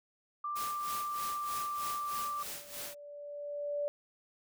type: tone with pitch glide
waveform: sine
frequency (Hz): 1182 to 1175.2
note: D6 to D6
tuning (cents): +11 to +1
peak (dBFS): -34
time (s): 0.44-2.43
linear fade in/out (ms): 5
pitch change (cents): -10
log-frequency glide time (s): 0.75-2.15
type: noise with tremolo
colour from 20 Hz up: white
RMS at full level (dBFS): -41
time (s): 0.55-2.95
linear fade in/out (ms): 20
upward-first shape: sine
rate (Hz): 3.2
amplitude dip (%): 75
type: tone with exponential growth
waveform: sine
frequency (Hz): 581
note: D5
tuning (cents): -19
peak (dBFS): -30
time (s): 1.76-3.88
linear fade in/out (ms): 0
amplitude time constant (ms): 460
effects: none